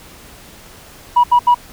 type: tone bursts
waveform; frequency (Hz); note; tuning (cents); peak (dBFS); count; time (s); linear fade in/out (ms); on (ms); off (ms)
sine; 969; B5; -33; -5; 3; 1.16-1.546; 10; 78; 76
effects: tanh soft clip ceiling -4 dBFS + pink hiss -40 dBFS RMS until 1.72 s